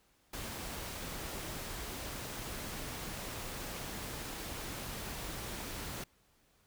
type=noise; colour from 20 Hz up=pink; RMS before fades=-42 dBFS; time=0.33-6.04 s; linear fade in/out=5 ms; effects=pink hiss -70 dBFS RMS until 6.66 s